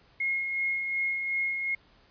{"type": "tone with tremolo", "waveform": "sine", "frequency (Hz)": 2155, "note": "C#7", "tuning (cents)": -49, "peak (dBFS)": -25, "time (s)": [0.2, 1.75], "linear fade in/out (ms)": 5, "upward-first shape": "sine", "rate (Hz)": 2.7, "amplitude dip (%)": 40, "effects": ["pink hiss -61 dBFS RMS until 2.1 s", "resampled to 11025 Hz"]}